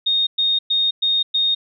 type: tone bursts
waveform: sine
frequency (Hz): 3700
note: A#7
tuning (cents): -14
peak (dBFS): -15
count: 5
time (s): 0.06-1.55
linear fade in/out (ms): 10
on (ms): 210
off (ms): 110
effects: none